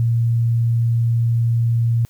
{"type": "tone", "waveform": "sine", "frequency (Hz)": 116.54, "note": "A#2", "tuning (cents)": 0, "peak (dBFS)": -14, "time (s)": [0, 2.05], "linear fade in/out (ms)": 0, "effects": ["white hiss -56 dBFS RMS until 2.09 s"]}